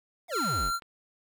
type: exponential sweep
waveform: square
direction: down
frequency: 776 to 30.87 Hz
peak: -32 dBFS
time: 0.28-0.72 s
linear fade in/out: 50 ms
type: tone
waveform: square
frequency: 1372 Hz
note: F6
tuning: 31 cents flat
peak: -28 dBFS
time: 0.31-0.8 s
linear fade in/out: 50 ms
type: clicks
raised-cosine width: 0.3 ms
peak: -32 dBFS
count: 2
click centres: 0.449 / 0.822 s
effects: 10-bit